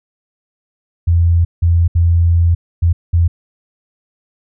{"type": "tone bursts at uneven times", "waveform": "sine", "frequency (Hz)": 85, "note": "F2", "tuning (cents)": -46, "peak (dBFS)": -8, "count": 5, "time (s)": [[1.07, 1.45], [1.62, 1.88], [1.95, 2.55], [2.82, 2.93], [3.13, 3.28]], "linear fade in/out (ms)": 10, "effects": []}